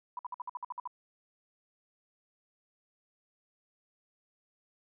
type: tone bursts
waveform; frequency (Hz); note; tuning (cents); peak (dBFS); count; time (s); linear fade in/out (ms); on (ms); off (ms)
sine; 987.8; B5; 0; -35; 10; 0.17-0.875; 2; 21; 55
effects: none